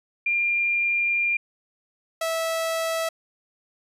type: tone pair in turn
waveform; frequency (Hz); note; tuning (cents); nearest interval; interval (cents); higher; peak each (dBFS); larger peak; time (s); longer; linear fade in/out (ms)
sine / sawtooth; 2396 / 653.6; D7 / E5; +34 / -15; octave + minor seventh; 2249; first; -20; neither; 0.26-1.37 / 2.21-3.09; first; 5
effects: resampled to 32000 Hz